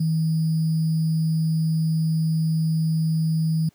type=tone with sample-and-hold; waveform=sine; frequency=160 Hz; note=D#3; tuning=49 cents sharp; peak=-18 dBFS; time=0-3.69 s; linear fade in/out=5 ms; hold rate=4900 Hz; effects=pink hiss -62 dBFS RMS until 3.74 s + high-pass 100 Hz 12 dB/octave